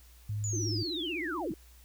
sine tone, 104.9 Hz, G#2, 18 cents sharp, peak -31 dBFS, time 0.29-0.83 s, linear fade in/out 5 ms
sine linear sweep, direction down, 7040 to 132.2 Hz, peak -34 dBFS, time 0.44-1.52 s, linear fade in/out 0 ms
sine tone with vibrato, 330 Hz, E4, 2 cents sharp, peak -35 dBFS, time 0.53-1.54 s, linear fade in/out 2 ms, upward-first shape sine, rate 16 Hz, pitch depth 160 cents each way
effects added 60 Hz sine -54 dBFS peak until 1.84 s + white hiss -61 dBFS RMS until 1.84 s

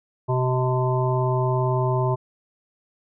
harmonic tone with a mistuned harmonic, 127.3 Hz, C3, 47 cents flat, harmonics 1 / 3 / 5 / 7 / 8, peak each -21 / -26 / -28 / -29 / -30 dBFS, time 0.28-2.16 s, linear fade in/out 20 ms, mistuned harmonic 8, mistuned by +18 cents, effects none

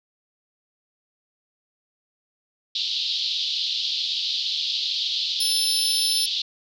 white band-pass noise, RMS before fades -26 dBFS, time 2.75-6.42 s, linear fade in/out 5 ms, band 3200 to 4500 Hz, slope 48 dB/octave
25% pulse tone, 5274 Hz, E8, in tune, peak -17 dBFS, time 5.4-6.26 s, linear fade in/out 5 ms
effects none

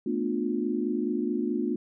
sine chord, B half-diminished seventh, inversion third, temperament just, 222.2 / 246.9 / 296.3 / 355.6 Hz, A3 / B3 / D4 / F4, +17 / 0 / +15 / +31 cents, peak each -31 dBFS, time 0.06-1.76 s, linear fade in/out 5 ms, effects none

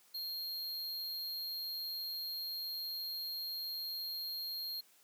square tone, 4227 Hz, C8, 17 cents sharp, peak -39 dBFS, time 0.14-4.81 s, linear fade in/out 10 ms, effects white hiss -66 dBFS RMS until 5.03 s + high-pass 200 Hz 12 dB/octave

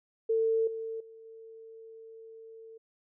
sine tone with level steps, 448.7 Hz, A4, 34 cents sharp, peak -24 / -34 / -48 / -46 dBFS, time 0.29-2.78 s, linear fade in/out 10 ms, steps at 0.67 / 1 / 1.25 s, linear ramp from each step 5 ms, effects none

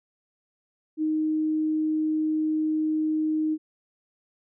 sine tone, 311.1 Hz, D#4, in tune, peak -22 dBFS, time 0.97-3.58 s, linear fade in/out 50 ms, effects none

